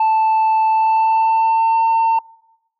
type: tone with pitch glide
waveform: sine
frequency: 880 to 904.2 Hz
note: A5 to A5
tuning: 0 to +47 cents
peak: -9 dBFS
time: 0-2.19 s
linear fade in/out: 5 ms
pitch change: +47 cents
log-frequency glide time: 0.69-1.84 s
effects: noise-tail reverb RT60 1.0 s tail -26 dB re dry + tanh soft clip ceiling -11 dBFS